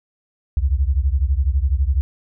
sine beating tone pair, 63.7 / 75.7 Hz, C2 / D#2, -46 / -47 cents, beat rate 12 Hz, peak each -17 / -19 dBFS, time 0.57-2.01 s, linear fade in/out 0 ms, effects none

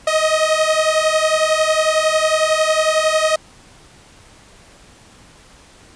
sawtooth beating tone pair, 622.3 / 633.3 Hz, D#5 / D#5, 0 / +30 cents, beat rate 11 Hz, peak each -13 dBFS, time 0.07-3.36 s, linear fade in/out 5 ms, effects pink hiss -46 dBFS RMS until 5.95 s + resampled to 22050 Hz

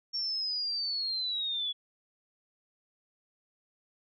sine linear sweep, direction down, 5500 to 3373 Hz, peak -30 dBFS, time 0.13-1.73 s, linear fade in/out 20 ms, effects none

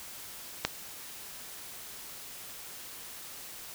click, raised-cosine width 0.2 ms, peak -8 dBFS, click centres 0.65 s, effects white hiss -45 dBFS RMS until 3.74 s

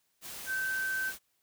sine tone in noise, 1546 Hz, G6, 24 cents flat, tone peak -30 dBFS, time 0.46-1.13 s, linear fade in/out 50 ms, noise white, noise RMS -43 dBFS, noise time 0.21-1.19 s, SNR +10 dB, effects white hiss -75 dBFS RMS until 1.42 s

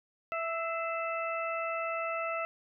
harmonic tone with a mistuned harmonic, 659.3 Hz, E5, in tune, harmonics 1 / 2 / 3 / 4, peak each -35 / -35 / -42 / -39 dBFS, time 0.32-2.45 s, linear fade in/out 0 ms, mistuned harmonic 3, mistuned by +53 cents, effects none

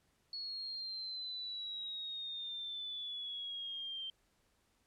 sine exponential sweep, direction down, 4372 to 3136 Hz, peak -40 dBFS, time 0.33-4.1 s, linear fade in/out 2 ms, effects pink hiss -75 dBFS RMS until 4.86 s + low-pass 12000 Hz 12 dB/octave

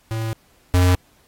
square tone pair in turn, 111.9 / 90.16 Hz, A2 / F#2, +30 / -44 cents, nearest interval major third, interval 374 cents, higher first, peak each -23 / -13 dBFS, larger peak second, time 0.11-0.33 / 0.74-0.95 s, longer first, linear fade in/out 0 ms, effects pink hiss -58 dBFS RMS until 1.27 s + AAC 48 kbps

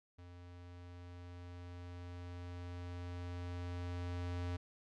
square tone with level ramp, 88.3 Hz, F2, 20 cents sharp, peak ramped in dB -53 to -38 dBFS, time 0.18-4.57 s, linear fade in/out 10 ms, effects low-pass 5000 Hz 12 dB/octave

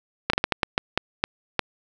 slowing click train, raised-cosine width 0.3 ms, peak -3 dBFS, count 10, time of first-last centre 0.3-1.593 s, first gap 34 ms, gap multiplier 1.34, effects none

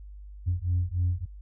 sine beating tone pair, 87.31 / 90.71 Hz, F2 / F#2, 0 / -34 cents, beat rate 3.4 Hz, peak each -26 dBFS, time 0.46-1.26 s, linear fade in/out 20 ms, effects tanh soft clip ceiling -19 dBFS + added 50 Hz sine -41 dBFS peak until 1.41 s

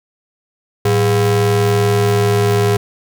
square ring-modulated tone, 149.6 Hz, D3, 32 cents sharp, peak -9 dBFS, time 0.85-2.77 s, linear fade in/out 5 ms, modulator 259 Hz, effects none

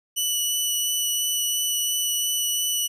15% pulse tone with vibrato, 2960 Hz, F#7, in tune, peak -15 dBFS, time 0.16-2.88 s, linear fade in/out 20 ms, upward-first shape sine, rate 2.9 Hz, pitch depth 9 cents each way, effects none

